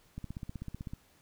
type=click train; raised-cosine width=5 ms; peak=-27 dBFS; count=13; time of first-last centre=0.18-0.935 s; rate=15.9 Hz; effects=pink hiss -65 dBFS RMS until 1.21 s